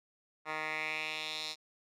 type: tone with band-pass filter sweep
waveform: 10% pulse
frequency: 155.56 Hz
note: D#3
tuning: in tune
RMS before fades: -38 dBFS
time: 0.45-1.56 s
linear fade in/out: 50 ms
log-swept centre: 1500 to 4500 Hz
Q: 2.9
effects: none